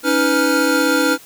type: tone cluster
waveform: square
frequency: 280.7 / 316.5 / 497.5 / 1398 Hz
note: C#4 / D#4 / B4 / F6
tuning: +22 / +30 / +13 / +1 cents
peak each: -20 dBFS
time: 0.03-1.18 s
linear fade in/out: 50 ms
effects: white hiss -43 dBFS RMS until 1.25 s